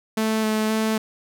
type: tone with vibrato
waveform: sawtooth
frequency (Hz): 218.1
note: A3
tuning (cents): -15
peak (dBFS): -16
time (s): 0.17-0.98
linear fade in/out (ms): 5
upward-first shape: square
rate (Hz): 1.9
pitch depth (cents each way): 11
effects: none